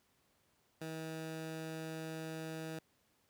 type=tone; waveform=15% pulse; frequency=160 Hz; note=D#3; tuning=49 cents sharp; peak=-35 dBFS; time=0.81-2.79 s; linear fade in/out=5 ms; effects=pink hiss -74 dBFS RMS until 3.29 s + high-pass 80 Hz 12 dB/octave